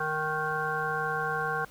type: harmonic tone with a mistuned harmonic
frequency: 155.2 Hz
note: D#3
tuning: 4 cents flat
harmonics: 1 / 3 / 5 / 7 / 9 / 10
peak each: -39 / -35 / -34 / -34 / -35 / -33 dBFS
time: 0-1.65 s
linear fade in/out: 5 ms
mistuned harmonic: 9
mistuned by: +16 cents
effects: pink hiss -54 dBFS RMS until 1.7 s